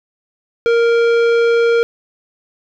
triangle tone with tanh clipping, 466.2 Hz, A#4, in tune, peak -12 dBFS, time 0.66-1.83 s, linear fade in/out 0 ms, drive 18 dB, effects none

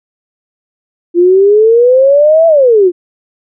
sine exponential two-way sweep, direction up then down, 341.1 to 670 to 341.1 Hz, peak -3 dBFS, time 1.14-2.92 s, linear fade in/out 50 ms, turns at 2.47 s, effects none

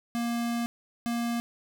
square tone pair in turn, 235.4 / 235.4 Hz, A#3 / A#3, +17 / +17 cents, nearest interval unison, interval 0 cents, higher neither, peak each -28 dBFS, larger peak neither, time 0.15-0.66 / 1.06-1.4 s, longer first, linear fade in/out 0 ms, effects none

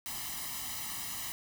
white noise with comb filter, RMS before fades -39 dBFS, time 0.06-1.32 s, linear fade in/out 0 ms, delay 1 ms, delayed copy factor +0.85, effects none

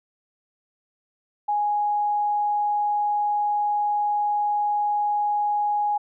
sine tone, 830 Hz, G#5, 1 cent flat, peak -20 dBFS, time 1.48-5.98 s, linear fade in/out 10 ms, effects none

